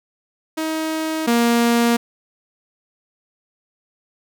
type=tone pair in turn; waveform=sawtooth; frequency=316.9 / 235.3 Hz; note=D#4 / A#3; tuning=+32 / +16 cents; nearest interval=perfect fourth; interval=516 cents; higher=first; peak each=-17 / -10 dBFS; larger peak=second; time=0.57-1.27 / 1.27-1.97 s; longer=neither; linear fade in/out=10 ms; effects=none